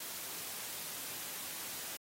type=high-pass noise; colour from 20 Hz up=white; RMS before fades=-43 dBFS; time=0-1.97 s; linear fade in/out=5 ms; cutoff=100 Hz; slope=12 dB/octave; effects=AAC 48 kbps

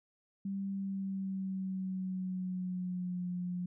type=tone with pitch glide; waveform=sine; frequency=196 to 178.7 Hz; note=G3 to F3; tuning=0 to +40 cents; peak=-34 dBFS; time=0.45-3.66 s; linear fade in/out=5 ms; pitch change=-160 cents; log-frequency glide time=0.71-3.28 s; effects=none

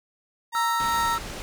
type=tone with tremolo; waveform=35% pulse; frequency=932.3 Hz; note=A#5; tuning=in tune; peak=-21 dBFS; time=0.52-1.19 s; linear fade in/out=50 ms; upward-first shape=triangle; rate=2.6 Hz; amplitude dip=25%
type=tone; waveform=triangle; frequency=1327 Hz; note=E6; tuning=11 cents sharp; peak=-24 dBFS; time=0.55-1.18 s; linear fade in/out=0 ms
type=low-pass noise; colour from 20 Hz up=pink; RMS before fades=-36 dBFS; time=0.8-1.42 s; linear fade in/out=0 ms; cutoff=8500 Hz; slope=12 dB/octave
effects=none

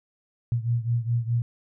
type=beating tone pair; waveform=sine; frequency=116.54 / 121.34 Hz; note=A#2 / B2; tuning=0 / -30 cents; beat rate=4.8 Hz; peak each=-24 / -27 dBFS; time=0.52-1.42 s; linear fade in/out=0 ms; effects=none

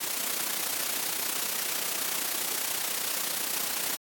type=noise with amplitude modulation; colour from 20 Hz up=white; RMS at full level=-28 dBFS; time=0-3.97 s; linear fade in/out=20 ms; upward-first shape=sine; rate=30.3 Hz; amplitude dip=55%; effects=high-pass 200 Hz 12 dB/octave + AAC 64 kbps

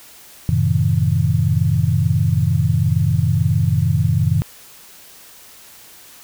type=chord; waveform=sine; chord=F# diminished seventh; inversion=none; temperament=just; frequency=92.5 / 111 / 133.2 / 159.84 Hz; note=F#2 / A2 / C3 / Eb3; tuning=0 / +16 / +31 / +47 cents; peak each=-19 dBFS; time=0.49-4.42 s; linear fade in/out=0 ms; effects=white hiss -43 dBFS RMS until 6.23 s

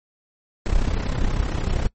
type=noise with amplitude modulation; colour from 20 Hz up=brown; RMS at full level=-18 dBFS; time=0.66-1.87 s; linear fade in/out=0 ms; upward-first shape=sine; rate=32.8 Hz; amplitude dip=70%; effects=noise-tail reverb RT60 0.1 s tail -21 dB re dry + MP3 32 kbps

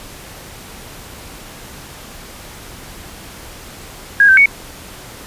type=tone with pitch steps; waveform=sine; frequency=1638 / 1552 / 2229 Hz; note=G#6 / G6 / C#7; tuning=-24 / -18 / +9 cents; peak=-5 dBFS; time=4.2-4.458 s; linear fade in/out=2 ms; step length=86 ms; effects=pink hiss -35 dBFS RMS until 5.26 s + resampled to 32000 Hz

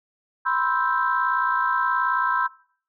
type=chord; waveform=sine; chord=C major seventh; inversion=third; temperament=equal; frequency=987.8 / 1046.5 / 1318.5 / 1568 Hz; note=B5 / C6 / E6 / G6; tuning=0 / 0 / 0 / 0 cents; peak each=-25 dBFS; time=0.45-2.48 s; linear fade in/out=20 ms; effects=noise-tail reverb RT60 0.5 s tail -21 dB re dry + tanh soft clip ceiling -9 dBFS

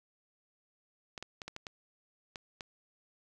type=clicks; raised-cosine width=0.2 ms; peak=-24 dBFS; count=8; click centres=1.178 / 1.226 / 1.418 / 1.48 / 1.564 / 1.668 / 2.358 / 2.608 s; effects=none

